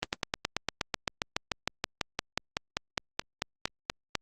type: slowing click train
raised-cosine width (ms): 0.2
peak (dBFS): -10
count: 26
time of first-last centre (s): 0.03-4.153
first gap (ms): 99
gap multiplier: 1.04
effects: Opus 32 kbps